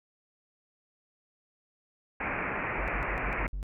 white low-pass noise, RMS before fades -33 dBFS, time 2.2-3.47 s, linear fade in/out 5 ms, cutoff 2500 Hz, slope 96 dB/octave
triangle tone bursts, 47.59 Hz, F#1, 49 cents sharp, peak -30 dBFS, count 6, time 2.78-3.629 s, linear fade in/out 0 ms, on 99 ms, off 51 ms
effects none

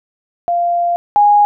sine tone pair in turn, 694 / 825.3 Hz, F5 / G#5, -11 / -11 cents, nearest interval minor third, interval 300 cents, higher second, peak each -12 / -6 dBFS, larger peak second, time 0.48-0.96 / 1.16-1.45 s, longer first, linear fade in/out 0 ms, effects none

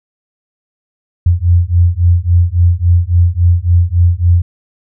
sine beating tone pair, 85.5 / 89.1 Hz, F2 / F2, -36 / +35 cents, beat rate 3.6 Hz, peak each -10 dBFS, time 1.26-4.42 s, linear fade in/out 5 ms, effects none

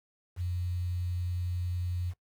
sine tone with quantisation, 88.9 Hz, F2, 31 cents sharp, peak -30 dBFS, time 0.36-2.14 s, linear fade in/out 50 ms, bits 9, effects noise-tail reverb RT60 0.1 s tail -19 dB re dry

